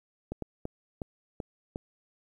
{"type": "clicks", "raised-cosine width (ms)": 2, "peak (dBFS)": -21, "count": 6, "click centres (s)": [0.32, 0.423, 0.654, 1.018, 1.402, 1.759], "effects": ["10-bit"]}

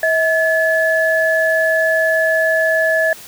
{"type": "tone pair together", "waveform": "sine", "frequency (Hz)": [643, 1716.6], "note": ["E5", "A6"], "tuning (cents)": [-43, -43], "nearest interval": "octave + perfect fourth", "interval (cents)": 1700, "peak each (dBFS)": -15, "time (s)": [0.03, 3.13], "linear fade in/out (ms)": 2, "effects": ["white hiss -37 dBFS RMS until 3.27 s"]}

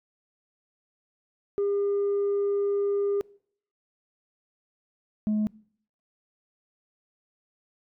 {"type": "tone pair in turn", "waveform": "sine", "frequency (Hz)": [403, 212.8], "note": ["G4", "G#3"], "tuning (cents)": [48, 42], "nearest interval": "major seventh", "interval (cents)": 1106, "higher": "first", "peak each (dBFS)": [-21, -20], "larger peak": "second", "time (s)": [[1.58, 3.21], [5.27, 5.47]], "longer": "first", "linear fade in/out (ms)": 0, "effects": ["noise-tail reverb RT60 0.6 s tail -25 dB re dry", "tanh soft clip ceiling -21 dBFS"]}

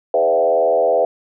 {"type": "tone with frequency modulation", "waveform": "sine", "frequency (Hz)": 582, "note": "D5", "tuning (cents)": -16, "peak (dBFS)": -12, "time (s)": [0.14, 1.05], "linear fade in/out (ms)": 2, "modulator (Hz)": 81.8, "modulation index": 1.7, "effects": []}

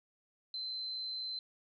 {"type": "tone with amplitude modulation", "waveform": "sine", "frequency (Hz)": 4078, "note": "C8", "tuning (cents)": -45, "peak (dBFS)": -36, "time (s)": [0.54, 1.39], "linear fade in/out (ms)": 2, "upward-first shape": "sine", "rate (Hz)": 124, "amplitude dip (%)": 25, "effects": []}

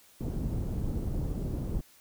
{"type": "low-pass noise", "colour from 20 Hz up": "pink", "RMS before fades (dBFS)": -32, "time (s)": [0.2, 1.81], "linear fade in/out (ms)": 10, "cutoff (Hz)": 280, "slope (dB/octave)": 12, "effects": ["white hiss -59 dBFS RMS until 2 s"]}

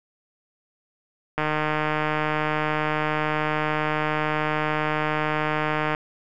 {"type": "click train", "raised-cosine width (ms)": 0.5, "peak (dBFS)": -9, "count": 700, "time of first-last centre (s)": [1.38, 5.949], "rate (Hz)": 153, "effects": []}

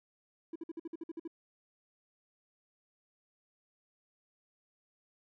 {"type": "tone bursts", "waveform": "triangle", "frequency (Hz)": 329.6, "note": "E4", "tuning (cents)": 0, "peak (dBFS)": -35, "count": 10, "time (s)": [0.53, 1.277], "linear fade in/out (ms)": 5, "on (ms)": 27, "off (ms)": 53, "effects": ["tanh soft clip ceiling -34 dBFS"]}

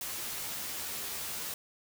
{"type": "noise with comb filter", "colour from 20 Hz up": "white", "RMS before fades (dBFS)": -38, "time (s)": [0.01, 1.54], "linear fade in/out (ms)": 2, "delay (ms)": 13, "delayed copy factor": 0.75, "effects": []}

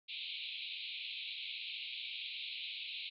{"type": "band-pass noise", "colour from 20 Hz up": "white", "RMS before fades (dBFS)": -44, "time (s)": [0.08, 3.1], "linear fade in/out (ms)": 20, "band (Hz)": [2300, 4100], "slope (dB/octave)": 96, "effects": []}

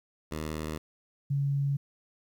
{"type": "tone pair in turn", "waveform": ["10% pulse", "sine"], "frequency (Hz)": [77.78, 140.2], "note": ["D#2", "C#3"], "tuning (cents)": [0, 20], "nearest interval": "minor seventh", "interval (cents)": 1020, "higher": "second", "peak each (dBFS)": -25, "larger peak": "neither", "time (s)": [[0.31, 0.78], [1.3, 1.77]], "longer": "neither", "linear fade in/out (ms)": 10, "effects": ["11-bit"]}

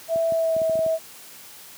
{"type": "tone with pitch glide", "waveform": "sine", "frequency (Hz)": [659.3, 646.1], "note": ["E5", "E5"], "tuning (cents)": [0, -35], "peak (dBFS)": -19, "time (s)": [0.08, 0.99], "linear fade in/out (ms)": 50, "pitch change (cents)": -35, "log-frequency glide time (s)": [0.3, 0.6]}
{"type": "clicks", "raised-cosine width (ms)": 3, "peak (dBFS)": -23, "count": 8, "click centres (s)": [0.159, 0.322, 0.565, 0.617, 0.696, 0.755, 0.791, 0.863]}
{"effects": ["white hiss -44 dBFS RMS until 1.77 s", "high-pass 100 Hz 12 dB/octave"]}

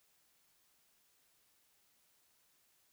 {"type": "silence", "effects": ["white hiss -73 dBFS RMS until 2.92 s"]}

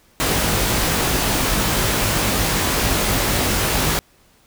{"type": "noise with comb filter", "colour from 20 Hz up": "pink", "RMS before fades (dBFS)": -19, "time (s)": [0.2, 3.99], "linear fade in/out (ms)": 0, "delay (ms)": 19, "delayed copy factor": 0.6, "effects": ["pink hiss -55 dBFS RMS until 4.46 s"]}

